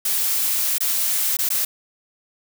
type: noise with dropouts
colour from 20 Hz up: blue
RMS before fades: -21 dBFS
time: 0.05-1.65 s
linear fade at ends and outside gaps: 5 ms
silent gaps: 0.783-0.805 / 1.369-1.388 / 1.49-1.502 s
effects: none